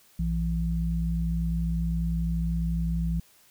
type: tone pair together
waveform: sine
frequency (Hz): 59.15 / 167.3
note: A#1 / E3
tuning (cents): +26 / +26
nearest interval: octave + tritone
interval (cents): 1800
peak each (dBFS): -27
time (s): 0.19-3.2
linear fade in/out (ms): 5
effects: white hiss -59 dBFS RMS until 3.5 s